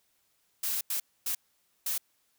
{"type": "noise bursts at uneven times", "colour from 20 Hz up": "blue", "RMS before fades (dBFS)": -31, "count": 4, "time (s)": [[0.63, 0.81], [0.9, 1], [1.26, 1.35], [1.86, 1.98]], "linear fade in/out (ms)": 5, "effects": ["white hiss -72 dBFS RMS until 2.38 s"]}